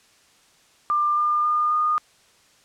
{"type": "tone with pitch steps", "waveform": "sine", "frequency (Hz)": [1193, 1203.4, 1213.9, 1224.4], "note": ["D6", "D6", "D#6", "D#6"], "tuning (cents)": [27, 42, -43, -28], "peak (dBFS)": -18, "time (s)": [0.9, 1.98], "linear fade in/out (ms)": 0, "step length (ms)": 270, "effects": ["white hiss -57 dBFS RMS until 2.64 s", "low-pass 8000 Hz 12 dB/octave"]}